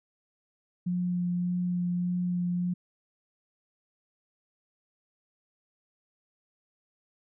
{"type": "tone with vibrato", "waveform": "sine", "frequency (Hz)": 177.6, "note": "F3", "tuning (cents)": 29, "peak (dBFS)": -26, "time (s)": [0.86, 2.74], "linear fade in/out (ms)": 10, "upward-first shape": "sine", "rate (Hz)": 1.7, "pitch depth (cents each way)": 11, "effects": []}